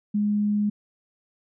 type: tone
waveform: sine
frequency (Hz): 207.7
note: G#3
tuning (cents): 0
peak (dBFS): -20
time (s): 0.14-0.7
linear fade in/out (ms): 10
effects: none